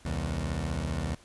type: beating tone pair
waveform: 20% pulse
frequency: 66.4 / 81.4 Hz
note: C2 / E2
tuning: +26 / -21 cents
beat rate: 15 Hz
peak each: -28 / -27 dBFS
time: 0.05-1.15 s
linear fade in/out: 5 ms
effects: pink hiss -57 dBFS RMS until 1.24 s + resampled to 24000 Hz

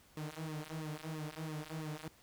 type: tone with flanger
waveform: sawtooth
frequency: 155.56 Hz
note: D#3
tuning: in tune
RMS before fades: -43 dBFS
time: 0.17-2.08 s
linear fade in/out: 0 ms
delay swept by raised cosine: 1.3 to 6.6 ms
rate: 3 Hz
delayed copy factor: -0.9
effects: pink hiss -64 dBFS RMS until 2.22 s

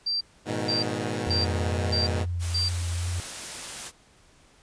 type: tone bursts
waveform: sine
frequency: 4699 Hz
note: D8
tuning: in tune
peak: -24 dBFS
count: 5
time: 0.06-2.69 s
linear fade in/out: 10 ms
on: 150 ms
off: 470 ms
type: chord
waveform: 10% pulse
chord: G# minor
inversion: none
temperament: equal with one note detuned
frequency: 103.83 / 120.3 / 155.56 Hz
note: G#2 / B2 / D#3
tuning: 0 / -45 / 0 cents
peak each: -23 / -23 / -27 dBFS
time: 0.45-2.26 s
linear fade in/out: 50 ms
type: tone with vibrato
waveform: sine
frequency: 87.31 Hz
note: F2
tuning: in tune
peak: -26 dBFS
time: 1.27-3.2 s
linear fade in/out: 0 ms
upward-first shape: sine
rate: 2.3 Hz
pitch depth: 25 cents each way
type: noise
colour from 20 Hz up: white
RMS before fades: -36 dBFS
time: 2.39-3.92 s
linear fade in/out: 50 ms
effects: pink hiss -58 dBFS RMS until 4.62 s + resampled to 22050 Hz

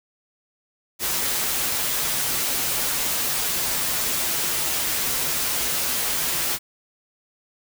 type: noise with comb filter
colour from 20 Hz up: white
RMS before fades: -24 dBFS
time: 0.99-6.59 s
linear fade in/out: 50 ms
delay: 10 ms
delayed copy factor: -0.55
effects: none

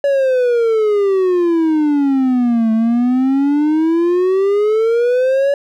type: exponential two-way sweep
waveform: triangle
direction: down then up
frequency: 569 to 220 to 569 Hz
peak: -9 dBFS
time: 0.04-5.54 s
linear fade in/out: 2 ms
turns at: 2.72 s
effects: none

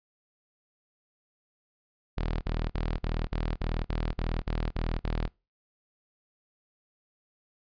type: tone bursts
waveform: sawtooth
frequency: 40 Hz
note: D#1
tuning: 49 cents sharp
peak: -24 dBFS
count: 11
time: 2.17-5.28 s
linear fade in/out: 10 ms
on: 240 ms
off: 47 ms
effects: noise-tail reverb RT60 0.3 s tail -25 dB re dry + resampled to 11025 Hz

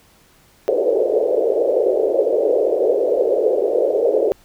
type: band-pass noise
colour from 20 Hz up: pink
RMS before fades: -17 dBFS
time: 0.68-4.32 s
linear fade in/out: 0 ms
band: 400 to 570 Hz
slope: 48 dB/octave
effects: pink hiss -53 dBFS RMS until 4.44 s

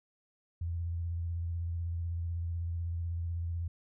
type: tone with vibrato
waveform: sine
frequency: 84.8 Hz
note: E2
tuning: 50 cents sharp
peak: -32 dBFS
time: 0.61-3.68 s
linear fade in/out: 5 ms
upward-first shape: sine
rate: 16 Hz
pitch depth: 34 cents each way
effects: none

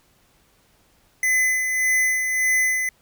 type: tone with tremolo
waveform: square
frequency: 2025 Hz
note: B6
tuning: 43 cents sharp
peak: -17 dBFS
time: 1.23-2.89 s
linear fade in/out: 2 ms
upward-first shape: sine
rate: 1.7 Hz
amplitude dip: 45%
effects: pink hiss -60 dBFS RMS until 3.01 s

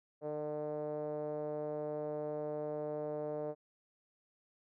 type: tone with low-pass filter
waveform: 5% pulse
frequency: 150.5 Hz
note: D3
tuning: 43 cents sharp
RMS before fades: -39 dBFS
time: 0.21-3.55 s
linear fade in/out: 50 ms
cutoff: 540 Hz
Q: 5.3
effects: none

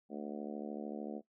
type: harmonic tone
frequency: 73.42 Hz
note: D2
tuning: in tune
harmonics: 3 / 4 / 5 / 6 / 7 / 8 / 9 / 10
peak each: -43 / -45 / -47 / -49 / -50 / -51 / -52 / -53 dBFS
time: 0.09-1.22 s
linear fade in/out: 50 ms
effects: noise-tail reverb RT60 0.1 s tail -18 dB re dry

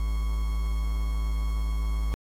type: tone with quantisation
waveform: triangle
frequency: 53.4 Hz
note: G#1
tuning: 49 cents sharp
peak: -22 dBFS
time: 0-2.14 s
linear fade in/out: 0 ms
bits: 7
effects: AAC 48 kbps

